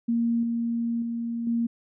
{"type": "tone with level steps", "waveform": "sine", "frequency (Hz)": 233.1, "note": "A#3", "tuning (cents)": 0, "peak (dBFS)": [-21, -24, -27, -22], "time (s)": [0.08, 1.67], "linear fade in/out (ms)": 10, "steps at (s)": [0.43, 1.02, 1.47], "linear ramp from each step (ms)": 2, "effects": []}